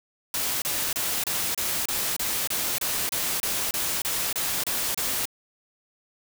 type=noise bursts; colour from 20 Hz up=white; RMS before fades=-27 dBFS; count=16; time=0.34-5.255 s; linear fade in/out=2 ms; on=280 ms; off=29 ms; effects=none